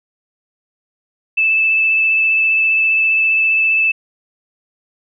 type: tone with vibrato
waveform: sine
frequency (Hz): 2630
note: E7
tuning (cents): -5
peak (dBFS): -11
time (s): 1.37-3.92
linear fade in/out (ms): 10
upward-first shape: triangle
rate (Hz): 15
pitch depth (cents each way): 13
effects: none